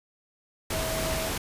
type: tone in noise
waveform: sine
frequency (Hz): 644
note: E5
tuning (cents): -41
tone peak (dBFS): -32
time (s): 0.72-1.29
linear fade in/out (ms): 5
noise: pink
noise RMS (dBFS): -30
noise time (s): 0.7-1.38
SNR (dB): -5
effects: resampled to 32000 Hz